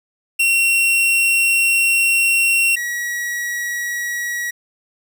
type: tone pair in turn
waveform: 45% pulse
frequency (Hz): 2732 / 1917.6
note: F7 / A#6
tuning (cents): -39 / +48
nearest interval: tritone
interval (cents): 613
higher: first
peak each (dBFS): -13 / -21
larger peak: first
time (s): 0.39-2.76 / 2.76-4.51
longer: first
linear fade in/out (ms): 10
effects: none